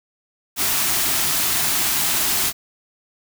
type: band-stop noise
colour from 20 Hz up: white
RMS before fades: -20 dBFS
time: 0.56-2.53 s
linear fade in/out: 50 ms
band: 420 to 610 Hz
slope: 96 dB/octave
effects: none